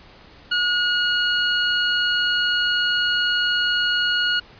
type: tone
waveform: 20% pulse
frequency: 1444 Hz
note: F#6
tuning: 43 cents flat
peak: -13 dBFS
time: 0.51-4.4 s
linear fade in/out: 10 ms
effects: pink hiss -47 dBFS RMS until 4.59 s + resampled to 11025 Hz